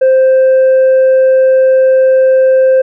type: tone with tanh clipping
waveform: triangle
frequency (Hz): 523.3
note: C5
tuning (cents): 0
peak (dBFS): -5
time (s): 0.01-2.82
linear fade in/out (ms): 10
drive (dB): 7
effects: none